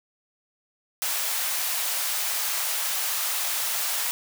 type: high-pass noise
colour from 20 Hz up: white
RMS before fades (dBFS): -27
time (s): 1.02-4.11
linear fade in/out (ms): 0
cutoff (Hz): 610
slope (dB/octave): 24
effects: none